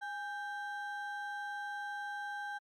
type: ring-modulated tone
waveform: triangle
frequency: 1194 Hz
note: D6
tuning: 28 cents sharp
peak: -33 dBFS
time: 0.01-2.59 s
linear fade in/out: 20 ms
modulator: 373 Hz
effects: MP3 96 kbps